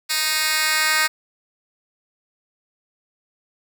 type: tone with high-pass filter sweep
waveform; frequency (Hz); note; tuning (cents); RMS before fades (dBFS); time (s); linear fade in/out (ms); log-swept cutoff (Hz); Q
10% pulse; 311.1; D#4; 0; -20; 0.09-1.08; 20; 3100 to 1800; 1.1
effects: none